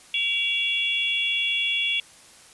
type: tone cluster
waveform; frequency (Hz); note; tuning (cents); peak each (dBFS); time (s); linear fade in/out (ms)
sine; 2297 / 2769 / 3370; D7 / F7 / G#7; -39 / -15 / +25; -30 / -25 / -25; 0.14-2; 2
effects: white hiss -50 dBFS RMS until 2.53 s + resampled to 24000 Hz